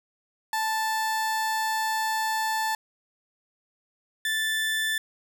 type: tone pair in turn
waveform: 30% pulse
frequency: 880 / 1760 Hz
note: A5 / A6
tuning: 0 / 0 cents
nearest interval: octave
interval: 1200 cents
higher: second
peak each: -22 dBFS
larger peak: neither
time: 0.53-2.75 / 4.25-4.98 s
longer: first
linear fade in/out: 2 ms
effects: none